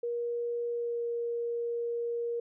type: tone with pitch glide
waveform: sine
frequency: 474.7 to 470.9 Hz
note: A#4 to A#4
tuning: +31 to +18 cents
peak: -30 dBFS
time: 0.03-2.4 s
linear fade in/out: 5 ms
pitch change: -13 cents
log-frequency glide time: 0.68-1.03 s
effects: none